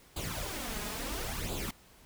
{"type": "noise with flanger", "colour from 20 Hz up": "pink", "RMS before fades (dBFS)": -37, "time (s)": [0.16, 1.71], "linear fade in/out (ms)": 5, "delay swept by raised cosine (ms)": [0.26, 4.86], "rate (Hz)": 0.73, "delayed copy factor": 0.7, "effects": ["pink hiss -59 dBFS RMS until 2.05 s"]}